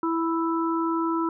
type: harmonic tone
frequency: 329.6 Hz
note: E4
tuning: in tune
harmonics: 1 / 3 / 4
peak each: -24 / -29 / -30 dBFS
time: 0.03-1.29 s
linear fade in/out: 2 ms
effects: none